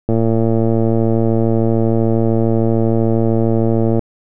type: click train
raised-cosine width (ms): 2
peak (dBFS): -3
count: 442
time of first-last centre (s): 0.09-3.993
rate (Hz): 113
effects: none

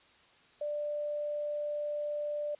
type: tone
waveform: sine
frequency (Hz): 591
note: D5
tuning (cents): +11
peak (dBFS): -32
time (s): 0.61-2.55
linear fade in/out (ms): 5
effects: white hiss -62 dBFS RMS until 2.59 s + resampled to 8000 Hz

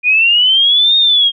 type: linear two-way sweep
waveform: sine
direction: up then down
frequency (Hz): 2428 to 3712 to 3215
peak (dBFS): -7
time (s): 0.03-1.32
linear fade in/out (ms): 50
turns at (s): 0.97
effects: none

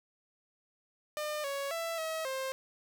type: tone with pitch steps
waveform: sawtooth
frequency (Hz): 603 / 557 / 664 / 641 / 529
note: D5 / C#5 / E5 / E5 / C5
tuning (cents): +46 / +8 / +12 / -49 / +19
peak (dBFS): -30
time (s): 1.17-2.52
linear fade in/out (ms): 0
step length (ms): 270
effects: none

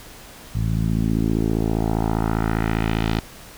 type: tone with low-pass filter sweep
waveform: 10% pulse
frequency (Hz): 55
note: A1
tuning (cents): 0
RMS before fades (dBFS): -21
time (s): 0.55-3.2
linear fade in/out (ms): 5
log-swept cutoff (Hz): 120 to 4200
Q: 1.6
effects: pink hiss -42 dBFS RMS until 3.57 s

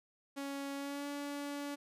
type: tone with pitch glide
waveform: sawtooth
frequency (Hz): 278.4 to 286.4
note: C#4 to D4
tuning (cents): +8 to -43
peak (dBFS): -35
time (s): 0.36-1.76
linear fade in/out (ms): 20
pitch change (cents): +49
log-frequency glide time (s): 0.75-1.07
effects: resampled to 32000 Hz

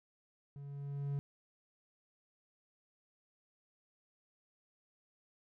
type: tone with level ramp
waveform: triangle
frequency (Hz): 141.2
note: C#3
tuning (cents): +32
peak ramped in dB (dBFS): -44 to -31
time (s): 0.56-1.19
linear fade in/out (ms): 0
effects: none

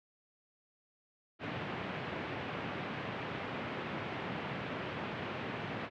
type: band-pass noise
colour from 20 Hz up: pink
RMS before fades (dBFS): -40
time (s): 1.39-5.9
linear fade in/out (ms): 50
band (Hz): 110 to 2900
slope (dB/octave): 24
effects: none

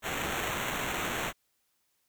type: noise with sample-and-hold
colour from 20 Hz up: violet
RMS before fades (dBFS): -33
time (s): 0.02-1.33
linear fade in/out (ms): 50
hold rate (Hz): 4900
effects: white hiss -75 dBFS RMS until 2.08 s

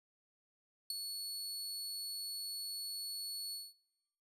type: tone with ADSR envelope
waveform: sawtooth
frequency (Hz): 4404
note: C#8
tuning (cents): -12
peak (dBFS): -30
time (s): 0.9-3.74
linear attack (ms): 3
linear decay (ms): 11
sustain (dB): -7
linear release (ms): 210
effects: noise-tail reverb RT60 0.9 s tail -23 dB re dry + resampled to 32000 Hz

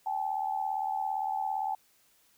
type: tone pair together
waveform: sine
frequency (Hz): 780 / 857.6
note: G5 / A5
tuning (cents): -9 / -45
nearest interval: major second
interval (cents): 164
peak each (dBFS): -32 / -32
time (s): 0.06-1.75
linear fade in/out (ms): 5
effects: white hiss -66 dBFS RMS until 2.37 s

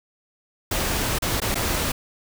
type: noise with dropouts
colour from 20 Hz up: pink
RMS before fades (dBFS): -24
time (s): 0.71-1.92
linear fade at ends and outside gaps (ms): 5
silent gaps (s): 1.187-1.221 / 1.402-1.417 / 1.545-1.554
effects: none

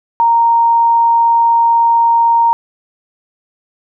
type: tone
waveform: sine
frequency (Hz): 929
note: A#5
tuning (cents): -6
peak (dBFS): -7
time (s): 0.2-2.53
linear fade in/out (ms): 0
effects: none

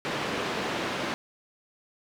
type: band-pass noise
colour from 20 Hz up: pink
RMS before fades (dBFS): -31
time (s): 0.05-1.14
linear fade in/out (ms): 0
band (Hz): 200 to 3400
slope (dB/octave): 12
effects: none

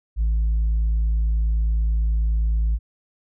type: tone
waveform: sine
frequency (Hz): 54.7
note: A1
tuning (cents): -9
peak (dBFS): -15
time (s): 0.16-2.79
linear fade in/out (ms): 50
effects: tanh soft clip ceiling -16 dBFS

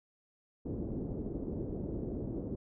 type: low-pass noise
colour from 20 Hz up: white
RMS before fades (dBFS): -38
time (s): 0.65-2.56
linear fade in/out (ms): 10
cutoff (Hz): 390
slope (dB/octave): 24
effects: none

